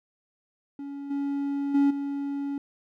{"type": "tone with level steps", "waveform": "triangle", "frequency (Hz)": 281.1, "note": "C#4", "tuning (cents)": 24, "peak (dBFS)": [-32, -24, -16, -26], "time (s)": [0.79, 2.58], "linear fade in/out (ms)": 2, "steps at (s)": [1.1, 1.74, 1.9], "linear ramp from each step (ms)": 10, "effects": []}